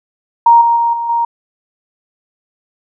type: tone with level steps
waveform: sine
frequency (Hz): 935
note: A#5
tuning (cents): +5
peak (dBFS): -3 / -8 / -10 / -16 / -11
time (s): 0.46-1.25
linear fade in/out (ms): 5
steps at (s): 0.61 / 0.76 / 0.93 / 1.09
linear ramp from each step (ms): 5
effects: none